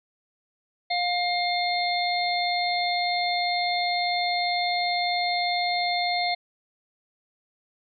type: harmonic tone with a mistuned harmonic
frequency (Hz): 707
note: F5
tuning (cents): +21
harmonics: 1 / 3 / 5 / 6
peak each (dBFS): -25 / -29 / -33 / -30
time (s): 0.9-6.35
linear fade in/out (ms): 10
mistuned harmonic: 5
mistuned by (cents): +31
effects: none